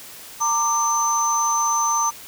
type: tone cluster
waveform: sine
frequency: 919 / 1183 / 6130 Hz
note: A#5 / D6 / G8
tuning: -25 / +12 / -40 cents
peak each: -22 dBFS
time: 0.4-2.11 s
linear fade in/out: 20 ms
effects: white hiss -40 dBFS RMS until 2.27 s